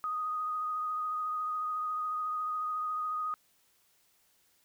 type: tone with vibrato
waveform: sine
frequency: 1244.5 Hz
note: D#6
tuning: in tune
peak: -31 dBFS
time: 0.04-3.34 s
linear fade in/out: 0 ms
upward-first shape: triangle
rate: 14 Hz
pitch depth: 22 cents each way
effects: white hiss -69 dBFS RMS until 4.64 s